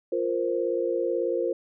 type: chord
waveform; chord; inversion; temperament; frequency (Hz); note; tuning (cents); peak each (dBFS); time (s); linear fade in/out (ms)
sine; F suspended fourth; none; just; 349.2 / 465.6 / 523.8; F4 / Bb4 / C5; 0 / -2 / +2; -28; 0.12-1.53; 5
effects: none